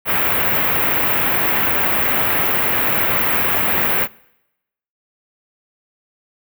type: band-stop noise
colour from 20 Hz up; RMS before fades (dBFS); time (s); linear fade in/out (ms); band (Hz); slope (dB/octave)
white; -17; 0.05-4.08; 50; 2500 to 16000; 24
effects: noise-tail reverb RT60 0.9 s tail -24 dB re dry + high-pass 60 Hz 12 dB/octave